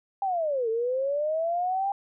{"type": "linear two-way sweep", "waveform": "sine", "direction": "down then up", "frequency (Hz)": [804, 440, 804], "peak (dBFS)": -24, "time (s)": [0.22, 1.92], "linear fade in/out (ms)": 2, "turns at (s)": 0.69, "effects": []}